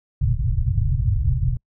white low-pass noise, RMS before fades -20 dBFS, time 0.21-1.57 s, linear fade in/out 5 ms, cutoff 140 Hz, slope 96 dB/octave, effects noise-tail reverb RT60 0.1 s tail -26 dB re dry

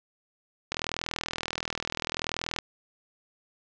click train, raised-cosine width 0.2 ms, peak -12 dBFS, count 77, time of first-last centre 0.72-2.587 s, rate 40.7 Hz, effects low-pass 7000 Hz 12 dB/octave

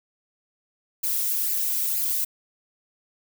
violet noise with flanger, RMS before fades -25 dBFS, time 1.03-2.25 s, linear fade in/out 10 ms, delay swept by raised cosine 0.42 to 2.02 ms, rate 2.1 Hz, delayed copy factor +0.65, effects none

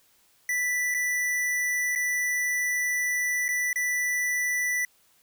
square tone with dropouts, 1975.5 Hz, B6, in tune, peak -25 dBFS, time 0.49-4.85 s, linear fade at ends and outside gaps 2 ms, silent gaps 0.942-0.946 / 1.952-1.958 / 3.482-3.488 / 3.73-3.758 s, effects white hiss -63 dBFS RMS until 5.22 s

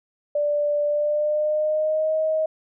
sine tone with pitch glide, 587.3 to 629.5 Hz, D5 to D#5, 0 to +20 cents, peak -19 dBFS, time 0.35-2.46 s, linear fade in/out 5 ms, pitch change +120 cents, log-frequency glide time 0.85-2.15 s, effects none

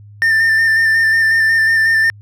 triangle tone with vibrato, 1795 Hz, A6, 34 cents sharp, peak -8 dBFS, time 0.22-2.1 s, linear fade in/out 0 ms, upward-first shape square, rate 5.5 Hz, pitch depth 19 cents each way, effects added 103 Hz sine -36 dBFS peak until 2.21 s

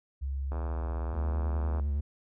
sine tone with pitch glide, 68 to 65.57 Hz, C#2 to C2, -33 to +4 cents, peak -30 dBFS, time 0.21-1.18 s, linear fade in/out 20 ms, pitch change -63 cents, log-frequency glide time 0.71-0.84 s
click train, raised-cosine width 1 ms, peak -26 dBFS, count 106, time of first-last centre 0.52-1.797 s, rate 82.2 Hz
triangle tone with vibrato, 71.5 Hz, D2, 46 cents flat, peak -25 dBFS, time 1.13-2.01 s, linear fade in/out 10 ms, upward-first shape square, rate 9.7 Hz, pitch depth 35 cents each way
effects none

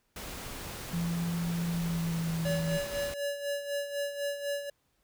pink noise, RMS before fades -41 dBFS, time 0.16-3.14 s, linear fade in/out 2 ms
sine tone with pitch glide, 170 to 164.02 Hz, F3 to E3, -46 to -8 cents, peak -29 dBFS, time 0.93-2.78 s, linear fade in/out 10 ms, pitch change -62 cents, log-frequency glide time 1.69-2.38 s
square tone with tremolo, 570 Hz, C#5, 48 cents sharp, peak -30 dBFS, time 2.45-4.7 s, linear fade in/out 5 ms, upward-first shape sine, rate 4 Hz, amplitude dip 65%
effects pink hiss -74 dBFS RMS until 5.03 s

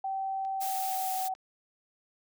sine tone with pitch glide, 773 to 755.8 Hz, G5 to F#5, -24 to +37 cents, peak -30 dBFS, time 0.04-1.34 s, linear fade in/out 5 ms, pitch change -39 cents, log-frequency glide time 0.54-1.16 s
click train, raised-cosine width 0.2 ms, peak -37 dBFS, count 4, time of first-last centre 0.45-1.351 s, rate 3.33 Hz
blue noise, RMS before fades -37 dBFS, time 0.6-1.29 s, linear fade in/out 20 ms
effects none

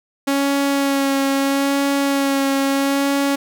sawtooth tone with vibrato, 276.6 Hz, C#4, 4 cents flat, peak -12 dBFS, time 0.27-3.36 s, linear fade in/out 10 ms, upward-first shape sine, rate 0.77 Hz, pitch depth 18 cents each way, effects none

